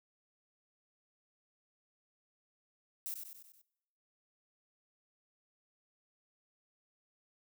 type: noise with echo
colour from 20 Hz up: violet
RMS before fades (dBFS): -40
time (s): 3.06-3.14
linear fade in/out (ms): 0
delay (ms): 95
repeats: 5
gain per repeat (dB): -5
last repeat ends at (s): 3.615
effects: noise-tail reverb RT60 0.9 s tail -22 dB re dry